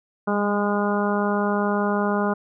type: harmonic tone with a mistuned harmonic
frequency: 205.2 Hz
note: G#3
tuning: 21 cents flat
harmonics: 1 / 2 / 3 / 4 / 5 / 6 / 7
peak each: -23 / -26 / -28 / -29 / -30 / -31 / -31 dBFS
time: 0.27-2.34 s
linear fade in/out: 10 ms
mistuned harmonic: 1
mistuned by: -19 cents
effects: none